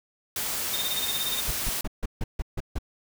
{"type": "noise", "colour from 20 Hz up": "white", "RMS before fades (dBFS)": -30, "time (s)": [0.36, 1.81], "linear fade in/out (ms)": 2}
{"type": "tone with tremolo", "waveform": "sine", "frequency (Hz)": 3659, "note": "A#7", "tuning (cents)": -33, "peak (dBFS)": -26, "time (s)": [0.73, 1.41], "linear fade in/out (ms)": 10, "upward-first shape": "sine", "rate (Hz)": 17, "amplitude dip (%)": 90}
{"type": "noise bursts", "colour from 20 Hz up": "brown", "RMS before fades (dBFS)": -27, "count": 8, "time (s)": [1.48, 2.786], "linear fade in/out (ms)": 5, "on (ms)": 32, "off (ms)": 150}
{"effects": []}